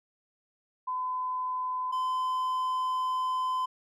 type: tone pair in turn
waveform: sine / triangle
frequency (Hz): 1014 / 1022.8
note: B5 / C6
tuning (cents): +45 / -40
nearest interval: unison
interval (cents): 15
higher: second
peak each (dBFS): -29 / -25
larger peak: second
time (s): 0.87-1.92 / 1.92-3.66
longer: second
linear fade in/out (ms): 10
effects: none